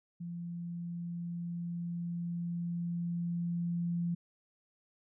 sine tone with level ramp, 171.9 Hz, F3, 27 cents flat, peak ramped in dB -38 to -30 dBFS, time 0.2-4.15 s, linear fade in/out 10 ms, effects none

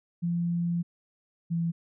sine tone pair in turn, 171.7 / 167.88 Hz, F3 / E3, -29 / +32 cents, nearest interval unison, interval 39 cents, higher first, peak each -25 dBFS, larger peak neither, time 0.22-0.83 / 1.5-1.72 s, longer first, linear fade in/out 20 ms, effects none

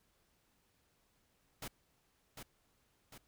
pink noise with echo, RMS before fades -44 dBFS, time 1.62-1.68 s, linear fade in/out 5 ms, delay 750 ms, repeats 2, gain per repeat -5 dB, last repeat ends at 3.18 s, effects pink hiss -75 dBFS RMS until 3.27 s

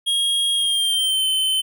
square tone with pitch glide, 3270 to 3069 Hz, G#7 to G7, -28 to -37 cents, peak -18 dBFS, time 0.06-1.62 s, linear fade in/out 20 ms, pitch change -109 cents, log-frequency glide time 0.54-1.27 s, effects none

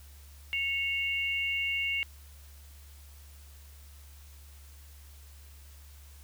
sine tone pair together, 2200 / 2784 Hz, C#7 / F7, -14 / -6 cents, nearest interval major third, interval 408 cents, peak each -31 / -31 dBFS, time 0.53-2.03 s, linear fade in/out 0 ms, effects added 71 Hz sine -49 dBFS peak until 6.23 s + white hiss -58 dBFS RMS until 6.23 s

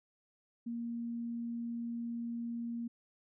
sine tone, 234.4 Hz, A#3, 10 cents sharp, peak -36 dBFS, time 0.66-2.88 s, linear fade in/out 10 ms, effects none

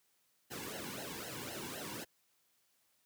pink noise with flanger, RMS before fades -44 dBFS, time 0.5-2.05 s, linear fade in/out 20 ms, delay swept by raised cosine 0.84 to 1.63 ms, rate 3.9 Hz, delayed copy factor -0.95, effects white hiss -75 dBFS RMS until 3.05 s + high-pass 80 Hz 12 dB/octave

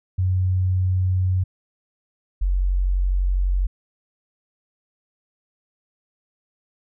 sine tone pair in turn, 92.5 / 46.02 Hz, F#2 / F#1, 0 / -9 cents, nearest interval octave, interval 1209 cents, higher first, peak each -17 dBFS, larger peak neither, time 0.18-1.44 / 2.41-3.67 s, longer neither, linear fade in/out 10 ms, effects none

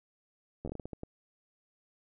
slowing click train, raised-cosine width 2 ms, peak -26 dBFS, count 10, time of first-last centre 0.65-1.034 s, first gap 11 ms, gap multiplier 1.32, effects none

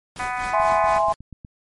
pink noise with tremolo, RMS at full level -35 dBFS, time 0.16-1.14 s, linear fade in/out 0 ms, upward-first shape sine, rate 4.2 Hz, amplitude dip 75%
harmonic tone, 248.5 Hz, B3, 11 cents sharp, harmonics 3 / 4 / 5 / 6 / 7 / 8 / 9 / 10, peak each -28 / -30 / -32 / -34 / -35 / -36 / -37 / -38 dBFS, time 0.19-0.99 s, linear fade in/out 10 ms
sine chord, E augmented, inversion none, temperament equal, 659.3 / 830.6 / 1046.5 Hz, E5 / G#5 / B#5, 0 / 0 / 0 cents, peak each -21 dBFS, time 0.53-1.13 s, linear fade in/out 10 ms
click train, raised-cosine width 5 ms, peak -26 dBFS, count 8, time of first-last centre 0.6-1.448 s, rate 8.25 Hz
effects MP3 48 kbps

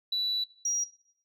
sine tone pair in turn, 3951 / 5727 Hz, B7 / F8, 0 / +43 cents, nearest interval tritone, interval 643 cents, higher second, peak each -25 / -24 dBFS, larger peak second, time 0.12-0.44 / 0.65-0.84 s, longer first, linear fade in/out 5 ms, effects noise-tail reverb RT60 0.6 s tail -18 dB re dry + tanh soft clip ceiling -23 dBFS

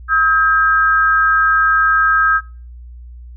sine tone pair together, 1280.2 / 1600 Hz, D#6 / G6, +49 / +35 cents, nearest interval major third, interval 386 cents, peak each -13 dBFS, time 0.08-2.41 s, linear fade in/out 50 ms, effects noise-tail reverb RT60 0.4 s tail -24 dB re dry + added 60 Hz sine -32 dBFS peak until 3.36 s

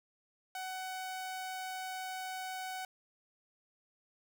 sawtooth tone, 749 Hz, F#5, 21 cents sharp, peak -35 dBFS, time 0.55-2.85 s, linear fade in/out 2 ms, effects none

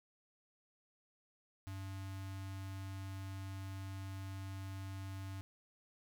square tone with notch filter, 96.5 Hz, G2, 27 cents flat, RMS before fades -45 dBFS, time 1.67-5.41 s, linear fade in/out 0 ms, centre 480 Hz, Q 1.5, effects none

